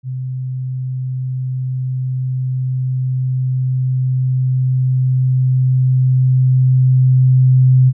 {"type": "tone with level ramp", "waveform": "sine", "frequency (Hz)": 129, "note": "C3", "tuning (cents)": -24, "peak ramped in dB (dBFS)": [-20, -6], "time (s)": [0.03, 7.93], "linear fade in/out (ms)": 50, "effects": []}